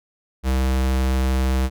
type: tone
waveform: square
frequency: 65.2 Hz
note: C2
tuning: 5 cents flat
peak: -18 dBFS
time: 0.43-1.7 s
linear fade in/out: 50 ms
effects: none